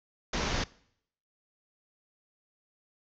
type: low-pass noise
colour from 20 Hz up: pink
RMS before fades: -31 dBFS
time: 0.33-0.64 s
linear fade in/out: 5 ms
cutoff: 6600 Hz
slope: 96 dB/octave
effects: noise-tail reverb RT60 0.7 s tail -22 dB re dry